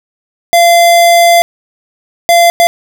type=tone bursts at uneven times; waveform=square; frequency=687 Hz; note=F5; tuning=29 cents flat; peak=-4 dBFS; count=3; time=0.53-1.42 / 2.29-2.5 / 2.6-2.67 s; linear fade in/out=0 ms; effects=none